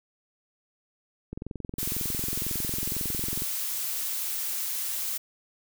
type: click train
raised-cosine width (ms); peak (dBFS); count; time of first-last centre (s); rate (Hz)
3; -22; 47; 1.33-3.421; 22
type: noise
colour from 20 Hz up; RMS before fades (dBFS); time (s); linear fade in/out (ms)
blue; -31; 1.78-5.18; 10
effects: none